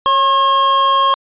square tone pair together, 550 / 1077.4 Hz, C#5 / C#6, -14 / -50 cents, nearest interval octave, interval 1164 cents, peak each -23 / -11 dBFS, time 0.06-1.14 s, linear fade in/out 0 ms, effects resampled to 8000 Hz

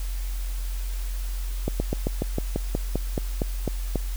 slowing click train, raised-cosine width 2 ms, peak -11 dBFS, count 13, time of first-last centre 1.68-3.957 s, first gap 120 ms, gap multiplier 1.08, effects added 44 Hz sine -26 dBFS peak until 4.16 s + white hiss -43 dBFS RMS until 4.16 s

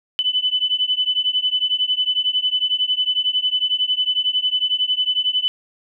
sine beating tone pair, 3000 / 3011 Hz, F#7 / F#7, +23 / +30 cents, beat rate 11 Hz, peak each -20 dBFS, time 0.19-5.48 s, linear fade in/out 0 ms, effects none

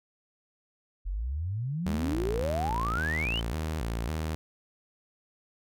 sine exponential sweep, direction up, 42.06 to 3136 Hz, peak -29 dBFS, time 1.05-3.41 s, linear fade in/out 20 ms
sawtooth tone with vibrato, 67 Hz, C2, 42 cents sharp, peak -26 dBFS, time 1.86-4.35 s, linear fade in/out 0 ms, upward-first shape square, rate 1.8 Hz, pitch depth 280 cents each way
effects none

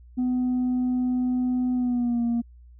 sine tone with pitch glide, 251 to 235.5 Hz, B3 to A#3, +28 to +18 cents, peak -19 dBFS, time 0.17-2.42 s, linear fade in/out 20 ms, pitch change -110 cents, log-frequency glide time 1.74-2.23 s, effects tanh soft clip ceiling -20 dBFS + added 60 Hz sine -46 dBFS peak until 2.79 s

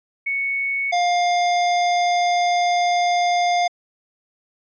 sine / square tone pair in turn, 2217 / 705.2 Hz, C#7 / F5, 0 / +17 cents, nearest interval octave + minor sixth, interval 1983 cents, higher first, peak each -20 / -17 dBFS, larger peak second, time 0.26-0.92 / 0.92-3.68 s, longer second, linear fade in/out 10 ms, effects resampled to 16000 Hz

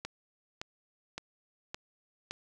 click train, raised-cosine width 0.2 ms, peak -20 dBFS, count 5, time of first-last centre 0.05-2.31 s, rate 1.77 Hz, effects none

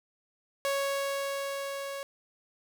sawtooth tone with level ramp, 554.4 Hz, C#5, in tune, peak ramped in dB -23 to -32 dBFS, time 0.65-2.03 s, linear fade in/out 0 ms, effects none

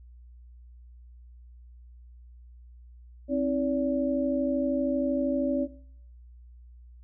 sine tone cluster, 264.9 / 317.7 / 573 Hz, C4 / D#4 / D5, +22 / +36 / -43 cents, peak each -26 / -32 / -28 dBFS, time 3.28-5.68 s, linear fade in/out 50 ms, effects noise-tail reverb RT60 0.6 s tail -18 dB re dry + added 60 Hz sine -47 dBFS peak until 7.03 s

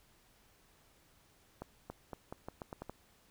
accelerating click train, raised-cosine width 1 ms, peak -28 dBFS, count 9, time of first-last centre 1.62-2.896 s, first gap 280 ms, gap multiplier 0.83, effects pink hiss -67 dBFS RMS until 3.3 s

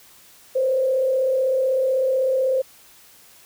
sine tone with frequency modulation, 523.3 Hz, C5, in tune, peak -17 dBFS, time 0.55-2.62 s, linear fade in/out 10 ms, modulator 36 Hz, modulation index 0.48, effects white hiss -50 dBFS RMS until 3.45 s

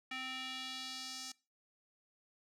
square tone with band-pass filter sweep, 260 Hz, C4, 11 cents flat, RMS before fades -44 dBFS, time 0.11-1.32 s, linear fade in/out 5 ms, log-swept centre 2400 to 5900 Hz, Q 2, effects noise-tail reverb RT60 0.3 s tail -21 dB re dry

